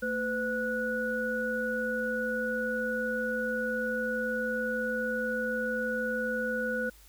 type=tone cluster; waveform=sine; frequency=226.6 / 506 / 1468 Hz; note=A#3 / B4 / F#6; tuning=-49 / +42 / -14 cents; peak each=-35 / -32 / -32 dBFS; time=0.02-6.9 s; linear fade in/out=10 ms; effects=added 50 Hz sine -55 dBFS peak until 7.08 s + white hiss -58 dBFS RMS until 7.08 s